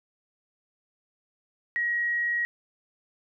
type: tone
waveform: sine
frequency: 1899 Hz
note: A#6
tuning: 32 cents sharp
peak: -24 dBFS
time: 1.76-2.45 s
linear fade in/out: 0 ms
effects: none